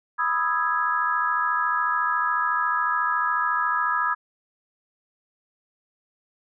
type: chord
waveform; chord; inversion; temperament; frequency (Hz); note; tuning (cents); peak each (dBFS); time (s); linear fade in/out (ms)
sine; E major seventh; second; equal; 987.8 / 1244.5 / 1318.5 / 1661.2; B5 / D#6 / E6 / G#6; 0 / 0 / 0 / 0; -27 / -25 / -28 / -26; 0.18-4.15; 20
effects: none